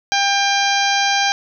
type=harmonic tone with a mistuned harmonic; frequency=797 Hz; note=G5; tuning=28 cents sharp; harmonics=1 / 2 / 3 / 4 / 5 / 6 / 7 / 8; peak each=-18 / -21 / -23 / -24 / -25 / -26 / -26 / -27 dBFS; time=0.12-1.32 s; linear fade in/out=0 ms; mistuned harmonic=8; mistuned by=-48 cents; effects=none